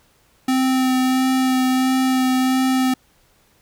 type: tone with vibrato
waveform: square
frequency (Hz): 259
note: C4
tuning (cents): -17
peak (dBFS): -16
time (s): 0.48-2.94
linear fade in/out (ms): 5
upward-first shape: sine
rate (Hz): 1.5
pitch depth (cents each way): 12
effects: pink hiss -58 dBFS RMS until 3.61 s